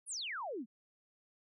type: exponential sweep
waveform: sine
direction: down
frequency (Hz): 10840 to 200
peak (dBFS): -38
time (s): 0.06-0.66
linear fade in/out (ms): 50
effects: none